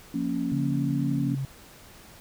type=chord; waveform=sine; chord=Bb minor; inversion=second; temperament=equal; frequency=174.61 / 233.1 / 277.2 Hz; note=F3 / Bb3 / Db4; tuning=0 / 0 / 0 cents; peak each=-32 / -30 / -28 dBFS; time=0.14-1.35 s; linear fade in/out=5 ms
type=tone with pitch glide; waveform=sine; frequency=141.8 to 135.32 Hz; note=C#3 to C#3; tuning=+40 to -41 cents; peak=-27 dBFS; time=0.52-1.45 s; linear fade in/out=0 ms; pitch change=-81 cents; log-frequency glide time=1.21-1.28 s
effects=pink hiss -50 dBFS RMS until 2.2 s